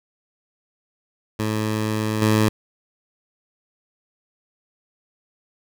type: tone with level steps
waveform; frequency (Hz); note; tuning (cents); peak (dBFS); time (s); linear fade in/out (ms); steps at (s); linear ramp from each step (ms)
15% pulse; 108.2; A2; -29; -15 / -9; 1.39-2.49; 5; 2.22; 2
effects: none